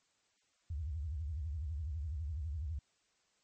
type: tone with vibrato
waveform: sine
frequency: 76.1 Hz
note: D#2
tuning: 38 cents flat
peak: -36 dBFS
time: 0.7-2.79 s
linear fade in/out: 5 ms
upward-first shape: sine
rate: 12 Hz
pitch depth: 230 cents each way
effects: white hiss -75 dBFS RMS until 3.43 s + MP3 32 kbps